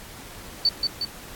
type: tone with echo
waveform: sine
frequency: 4523 Hz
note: C#8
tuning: 34 cents sharp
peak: -16 dBFS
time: 0.65-0.69 s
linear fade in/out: 2 ms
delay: 180 ms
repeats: 2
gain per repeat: -4 dB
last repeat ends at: 1.05 s
effects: pink hiss -42 dBFS RMS until 1.35 s + AAC 64 kbps